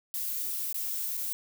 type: noise with dropouts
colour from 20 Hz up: violet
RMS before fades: -33 dBFS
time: 0.14-1.33 s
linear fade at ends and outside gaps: 0 ms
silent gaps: 0.727-0.744 / 1.17-1.175 s
effects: none